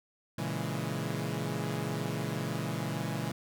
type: chord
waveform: sawtooth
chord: A# half-diminished seventh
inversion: none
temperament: equal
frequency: 116.54 / 138.59 / 164.81 / 207.7 Hz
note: A#2 / C#3 / E3 / G#3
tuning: 0 / 0 / 0 / 0 cents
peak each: -34 / -33 / -33 / -35 dBFS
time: 0.38-3.32 s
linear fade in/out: 5 ms
effects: none